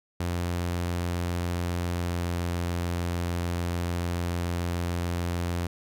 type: tone with pitch glide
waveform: sawtooth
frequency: 87.31 to 86.81 Hz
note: F2 to F2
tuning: 0 to -10 cents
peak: -23 dBFS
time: 0.2-5.67 s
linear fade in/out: 5 ms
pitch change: -10 cents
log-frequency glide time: 1.93-2.31 s
effects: none